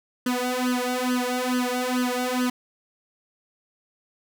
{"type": "tone with flanger", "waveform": "sawtooth", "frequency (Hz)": 250, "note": "B3", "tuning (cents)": 21, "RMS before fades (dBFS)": -25, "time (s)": [0.26, 2.5], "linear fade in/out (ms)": 5, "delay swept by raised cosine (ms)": [0.64, 2.64], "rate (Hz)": 2.3, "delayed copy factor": 1, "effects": []}